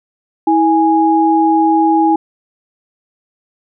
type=tone pair together; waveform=sine; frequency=323.5 / 828 Hz; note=E4 / G#5; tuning=-32 / -5 cents; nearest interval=octave + major third; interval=1627 cents; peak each=-11 dBFS; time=0.47-2.16 s; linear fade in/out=5 ms; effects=none